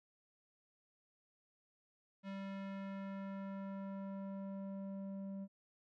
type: tone with low-pass filter sweep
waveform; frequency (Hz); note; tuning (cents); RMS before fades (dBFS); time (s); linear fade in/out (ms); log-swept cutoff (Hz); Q
square; 195.3; G3; -6; -45; 2.23-5.48; 50; 3000 to 440; 1
effects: none